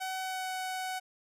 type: tone with pitch glide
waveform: sawtooth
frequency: 754 to 747.1 Hz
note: F#5 to F#5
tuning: +32 to +17 cents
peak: -30 dBFS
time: 0-1 s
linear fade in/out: 20 ms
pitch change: -15 cents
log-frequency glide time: 0.2-0.5 s
effects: resampled to 32000 Hz